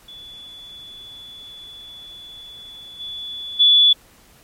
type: tone with level steps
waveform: sine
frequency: 3440 Hz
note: A7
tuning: 40 cents flat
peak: -36 / -28 / -9 dBFS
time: 0.08-3.93 s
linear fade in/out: 5 ms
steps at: 2.99 / 3.59 s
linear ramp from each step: 20 ms
effects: pink hiss -51 dBFS RMS until 4.43 s + MP3 64 kbps